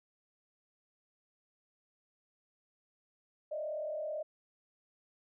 sine tone with frequency modulation, 613 Hz, D#5, 26 cents flat, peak -35 dBFS, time 3.51-4.23 s, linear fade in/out 10 ms, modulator 38.3 Hz, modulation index 0.81, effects none

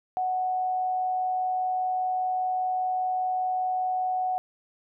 sine tone with amplitude modulation, 740 Hz, F#5, in tune, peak -23 dBFS, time 0.17-4.38 s, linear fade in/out 0 ms, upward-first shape sine, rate 125 Hz, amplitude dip 25%, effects none

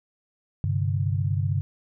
sine chord, G suspended fourth, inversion none, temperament equal, 98 / 130.81 / 146.83 Hz, G2 / C3 / D3, 0 / 0 / 0 cents, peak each -24 / -28 / -28 dBFS, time 0.64-1.61 s, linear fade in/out 0 ms, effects none

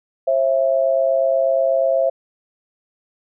sine tone pair together, 535.7 / 664 Hz, C5 / E5, +41 / +12 cents, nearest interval major third, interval 371 cents, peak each -17 dBFS, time 0.27-2.1 s, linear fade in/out 10 ms, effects none

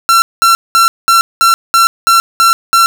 45% pulse tone bursts, 1355 Hz, E6, 47 cents sharp, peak -5 dBFS, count 9, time 0.09-2.86 s, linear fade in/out 0 ms, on 130 ms, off 200 ms, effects none

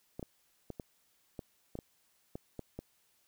clicks, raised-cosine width 2 ms, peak -27 dBFS, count 10, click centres 0.195 / 0.228 / 0.703 / 0.798 / 1.392 / 1.754 / 1.789 / 2.355 / 2.593 / 2.79 s, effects white hiss -72 dBFS RMS until 3.27 s

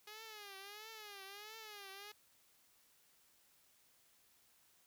5% pulse tone with vibrato, 415.3 Hz, G#4, in tune, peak -39 dBFS, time 0.07-2.12 s, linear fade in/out 5 ms, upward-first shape triangle, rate 1.5 Hz, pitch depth 140 cents each way, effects white hiss -71 dBFS RMS until 4.86 s

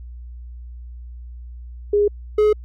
sine / triangle tone pair in turn, 411.8 / 423.4 Hz, G#4 / G#4, -15 / +33 cents, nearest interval unison, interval 48 cents, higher second, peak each -13 / -10 dBFS, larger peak second, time 1.93-2.08 / 2.38-2.53 s, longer neither, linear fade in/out 5 ms, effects added 60 Hz sine -33 dBFS peak until 2.64 s

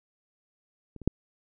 clicks, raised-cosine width 3 ms, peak -30 / -29 / -9 dBFS, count 3, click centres 0.963 / 1.017 / 1.076 s, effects none

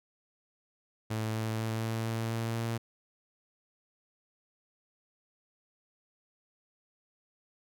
sawtooth tone with pitch steps, 110 / 110.83 / 111.66 / 112.51 / 113.35 / 114.21 / 115.07 Hz, A2 / A2 / A2 / A2 / A#2 / A#2 / A#2, 0 / +13 / +26 / +39 / -48 / -35 / -22 cents, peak -27 dBFS, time 1.1-2.78 s, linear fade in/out 10 ms, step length 240 ms, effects none

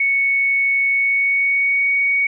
sine tone with pitch glide, 2217 to 2238 Hz, C#7 to C#7, 0 to +16 cents, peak -14 dBFS, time 0-2.27 s, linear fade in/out 5 ms, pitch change +16 cents, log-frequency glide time 0.89-1.89 s, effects none

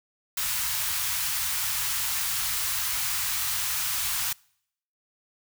white band-stop noise, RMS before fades -28 dBFS, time 0.37-4.33 s, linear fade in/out 5 ms, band 130 to 910 Hz, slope 24 dB/octave, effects noise-tail reverb RT60 0.7 s tail -26 dB re dry

